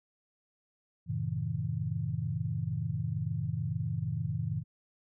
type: chord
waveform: sine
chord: F# diminished seventh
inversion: none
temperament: just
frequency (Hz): 92.5 / 111 / 133.2 / 159.84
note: F#2 / A2 / C3 / Eb3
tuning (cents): 0 / +16 / +31 / +47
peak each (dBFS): -39 / -35 / -36 / -35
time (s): 1.06-4.64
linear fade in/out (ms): 50
effects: none